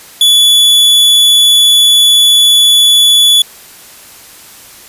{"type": "tone", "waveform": "45% pulse", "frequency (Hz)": 3431, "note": "A7", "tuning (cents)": -44, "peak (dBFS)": -4, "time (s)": [0.21, 3.42], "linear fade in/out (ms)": 2, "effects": ["white hiss -35 dBFS RMS until 4.88 s", "resampled to 32000 Hz"]}